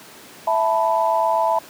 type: chord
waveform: sine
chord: E suspended fourth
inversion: none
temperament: equal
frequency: 659.3 / 880 / 987.8 Hz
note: E5 / A5 / B5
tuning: 0 / 0 / 0 cents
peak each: -20 / -20 / -21 dBFS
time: 0.47-1.59 s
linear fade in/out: 5 ms
effects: pink hiss -42 dBFS RMS until 1.69 s + high-pass 200 Hz 12 dB/octave